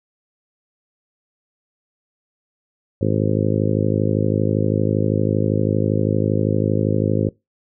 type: harmonic tone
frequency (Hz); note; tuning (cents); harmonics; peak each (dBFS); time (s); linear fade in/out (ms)
52.6; G#1; +23; 2 / 3 / 4 / 5 / 6 / 7 / 8 / 9 / 10; -21 / -23 / -24 / -25 / -26 / -26 / -27 / -28 / -28; 3.01-7.29; 5
effects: noise-tail reverb RT60 0.2 s tail -22 dB re dry